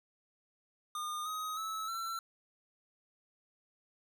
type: tone with pitch steps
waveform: square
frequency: 1217 / 1258.5 / 1301.3 / 1345.7 Hz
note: D#6 / D#6 / E6 / E6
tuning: -39 / +19 / -23 / +35 cents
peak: -37 dBFS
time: 0.95-2.19 s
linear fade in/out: 2 ms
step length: 310 ms
effects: none